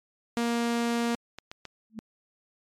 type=tone; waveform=sawtooth; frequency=235.1 Hz; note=A#3; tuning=15 cents sharp; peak=-21 dBFS; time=0.37-1.15 s; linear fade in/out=0 ms
type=clicks; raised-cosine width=0.2 ms; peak=-22 dBFS; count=3; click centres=1.386 / 1.515 / 1.653 s
type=tone with exponential growth; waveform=sine; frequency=220 Hz; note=A3; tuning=in tune; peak=-30 dBFS; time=1.9-1.99 s; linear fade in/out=0 ms; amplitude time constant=19 ms
effects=low-pass 10000 Hz 12 dB/octave + MP3 96 kbps